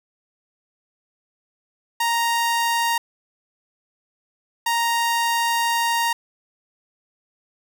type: tone bursts at uneven times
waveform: sawtooth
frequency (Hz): 932.3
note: A#5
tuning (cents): 0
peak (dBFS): -15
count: 2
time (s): 2-2.98 / 4.66-6.13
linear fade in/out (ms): 5
effects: none